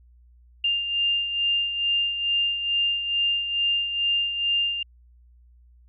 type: beating tone pair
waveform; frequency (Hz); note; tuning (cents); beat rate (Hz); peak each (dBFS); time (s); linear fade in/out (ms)
sine; 2800 / 2802.3; F7 / F7; +4 / +5; 2.3; -22 / -30; 0.64-4.83; 5
effects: added 60 Hz sine -51 dBFS peak until 5.88 s